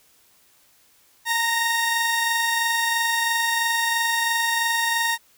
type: tone pair together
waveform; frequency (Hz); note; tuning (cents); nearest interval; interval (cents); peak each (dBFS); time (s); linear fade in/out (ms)
sawtooth; 920 / 1863; A#5 / A#6; -23 / -2; octave; 1221; -20 / -19; 1.25-5.18; 50
effects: white hiss -58 dBFS RMS until 5.37 s